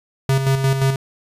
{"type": "tone with tremolo", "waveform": "square", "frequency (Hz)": 134.8, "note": "C#3", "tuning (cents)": -48, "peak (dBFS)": -14, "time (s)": [0.29, 0.96], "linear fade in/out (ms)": 2, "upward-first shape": "square", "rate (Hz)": 5.7, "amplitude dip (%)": 50, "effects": ["resampled to 32000 Hz"]}